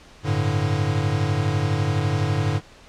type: chord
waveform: square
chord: G suspended second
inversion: none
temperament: equal with one note detuned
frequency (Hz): 98 / 110 / 145.73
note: G2 / A2 / D3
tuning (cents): 0 / 0 / -13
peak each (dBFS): -25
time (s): 0.23-2.61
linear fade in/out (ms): 50
effects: pink hiss -48 dBFS RMS until 2.88 s + low-pass 6000 Hz 12 dB/octave